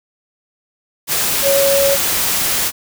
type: tone in noise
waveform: sine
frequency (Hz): 555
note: C#5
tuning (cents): +2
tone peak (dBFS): -12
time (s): 1.42-1.98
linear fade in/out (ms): 50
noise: white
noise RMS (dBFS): -17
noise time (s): 1.07-2.72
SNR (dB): +2
effects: none